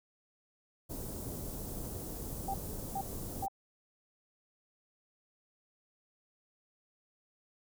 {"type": "band-stop noise", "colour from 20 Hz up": "pink", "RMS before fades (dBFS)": -41, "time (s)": [0.89, 3.47], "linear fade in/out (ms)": 20, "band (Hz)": [540, 9300], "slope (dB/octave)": 12}
{"type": "tone bursts", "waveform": "sine", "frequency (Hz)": 784, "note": "G5", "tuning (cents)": 0, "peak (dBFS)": -33, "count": 3, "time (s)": [2.48, 3.483], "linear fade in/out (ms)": 5, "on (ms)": 61, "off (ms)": 410}
{"effects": []}